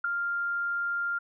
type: tone with ADSR envelope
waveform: sine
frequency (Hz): 1396.9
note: F6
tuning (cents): 0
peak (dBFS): -21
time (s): 0.04-1.19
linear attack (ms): 7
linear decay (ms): 4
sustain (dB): -6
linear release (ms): 13
effects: none